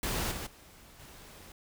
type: noise with level steps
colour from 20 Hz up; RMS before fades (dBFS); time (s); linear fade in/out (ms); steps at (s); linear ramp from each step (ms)
pink; -33 / -39 / -55 / -51; 0.03-1.52; 2; 0.31 / 0.46 / 0.99; 10
effects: none